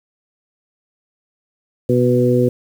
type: harmonic tone with a mistuned harmonic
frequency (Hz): 123.47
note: B2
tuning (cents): 0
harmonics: 1 / 2 / 3 / 4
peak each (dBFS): -17 / -17 / -17 / -17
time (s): 1.89-2.49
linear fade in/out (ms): 5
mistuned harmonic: 1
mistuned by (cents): +22
effects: 7-bit